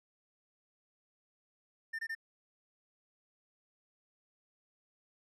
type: tone bursts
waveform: triangle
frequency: 1800 Hz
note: A6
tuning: 39 cents sharp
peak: -34 dBFS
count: 3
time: 1.93-2.151 s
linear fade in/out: 10 ms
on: 59 ms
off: 22 ms
effects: none